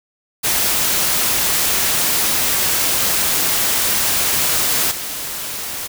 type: noise with level steps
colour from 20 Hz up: white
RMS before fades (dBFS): -17 / -26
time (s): 0.43-5.88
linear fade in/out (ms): 20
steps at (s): 4.91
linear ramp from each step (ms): 5
effects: none